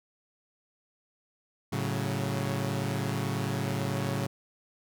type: chord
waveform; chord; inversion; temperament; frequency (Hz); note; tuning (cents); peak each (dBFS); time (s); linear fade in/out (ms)
sawtooth; F# minor; first; equal with one note detuned; 109.49 / 138.59 / 185; A2 / C#3 / F#3; -8 / 0 / 0; -29 / -28 / -31; 1.72-4.27; 10
effects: none